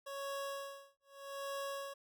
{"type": "tone with tremolo", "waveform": "25% pulse", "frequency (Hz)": 554.4, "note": "C#5", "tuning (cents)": 0, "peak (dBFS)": -35, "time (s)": [0.06, 1.94], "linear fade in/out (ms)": 10, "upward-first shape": "sine", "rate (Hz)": 0.81, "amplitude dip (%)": 100, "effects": []}